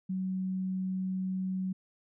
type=tone; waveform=sine; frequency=187.4 Hz; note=F#3; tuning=22 cents sharp; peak=-30 dBFS; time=0.09-1.73 s; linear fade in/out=10 ms; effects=none

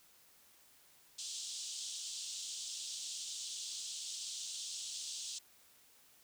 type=band-pass noise; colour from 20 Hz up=white; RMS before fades=-44 dBFS; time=1.18-5.39 s; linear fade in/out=10 ms; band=3100 to 8200 Hz; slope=48 dB/octave; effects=white hiss -65 dBFS RMS until 6.23 s

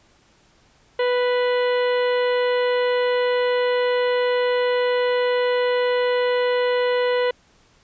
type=harmonic tone with a mistuned harmonic; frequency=493.9 Hz; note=B4; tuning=in tune; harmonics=1 / 2 / 3 / 4 / 5 / 6 / 7 / 8; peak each=-18 / -28 / -32 / -30 / -40 / -34 / -40 / -41 dBFS; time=0.99-7.31 s; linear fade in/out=5 ms; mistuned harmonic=8; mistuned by=+68 cents; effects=pink hiss -57 dBFS RMS until 7.83 s + resampled to 16000 Hz

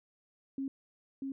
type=tone with echo; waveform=sine; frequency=270.9 Hz; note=C#4; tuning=40 cents flat; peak=-33 dBFS; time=0.58-0.68 s; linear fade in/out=2 ms; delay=640 ms; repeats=1; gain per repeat=-2 dB; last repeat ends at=1.32 s; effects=none

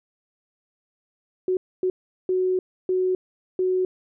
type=tone bursts at uneven times; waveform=sine; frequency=370 Hz; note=F#4; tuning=in tune; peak=-19 dBFS; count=5; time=1.48-1.57 / 1.83-1.9 / 2.29-2.59 / 2.89-3.15 / 3.59-3.85 s; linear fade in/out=2 ms; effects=none

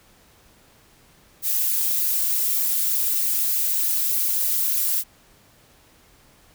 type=noise with flanger; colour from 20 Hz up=violet; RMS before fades=-22 dBFS; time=1.42-5.04 s; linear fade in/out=50 ms; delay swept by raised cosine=0.44 to 6.04 ms; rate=3.3 Hz; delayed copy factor=+0.9; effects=pink hiss -55 dBFS RMS until 6.54 s

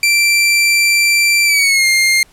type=tone with pitch glide; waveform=sawtooth; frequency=2349 to 2117 Hz; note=D7 to C7; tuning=0 to +20 cents; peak=-6 dBFS; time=0.03-2.23 s; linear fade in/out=2 ms; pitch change=-180 cents; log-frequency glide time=1.45-1.86 s; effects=pink hiss -49 dBFS RMS until 2.32 s + low-pass 12000 Hz 12 dB/octave

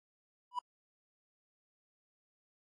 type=tone with exponential growth; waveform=triangle; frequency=984 Hz; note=B5; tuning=7 cents flat; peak=-27 dBFS; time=0.51-0.59 s; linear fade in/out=5 ms; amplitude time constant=17 ms; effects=AAC 32 kbps

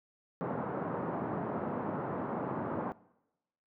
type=band-pass noise; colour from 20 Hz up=pink; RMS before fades=-36 dBFS; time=0.41-2.92 s; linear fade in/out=0 ms; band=140 to 1200 Hz; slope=24 dB/octave; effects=noise-tail reverb RT60 0.9 s tail -21 dB re dry

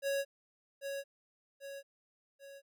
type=tone with echo; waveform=square; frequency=554.4 Hz; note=C#5; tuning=in tune; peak=-32 dBFS; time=0.02-0.25 s; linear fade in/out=50 ms; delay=790 ms; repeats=3; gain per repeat=-6 dB; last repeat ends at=2.62 s; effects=none

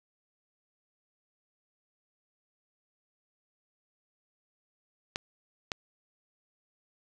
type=clicks; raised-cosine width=0.2 ms; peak=-14 dBFS; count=2; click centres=5.159 / 5.718 s; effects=none

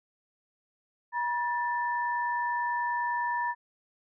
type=tone pair together; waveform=sine; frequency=959.5 / 1770 Hz; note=A#5 / A6; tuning=+50 / +10 cents; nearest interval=major seventh; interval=1060 cents; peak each=-28 / -33 dBFS; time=1.12-3.55 s; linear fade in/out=50 ms; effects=none

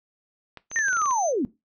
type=clicks; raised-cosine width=0.3 ms; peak=-23 dBFS; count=9; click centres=0.573 / 0.715 / 0.789 / 0.884 / 0.93 / 0.969 / 1.017 / 1.058 / 1.11 s
type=tone; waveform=sine; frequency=6180 Hz; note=G8; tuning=26 cents flat; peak=-31 dBFS; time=0.7-1.33 s; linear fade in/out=50 ms
type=linear sweep; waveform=sine; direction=down; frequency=1864.7 to 217.9 Hz; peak=-21 dBFS; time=0.76-1.45 s; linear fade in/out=0 ms
effects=noise-tail reverb RT60 0.2 s tail -17 dB re dry

